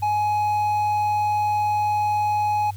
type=tone; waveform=triangle; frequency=839 Hz; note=G#5; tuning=17 cents sharp; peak=-17 dBFS; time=0.02-2.71 s; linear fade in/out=10 ms; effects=added 99 Hz sine -33 dBFS peak until 2.76 s + white hiss -51 dBFS RMS until 2.76 s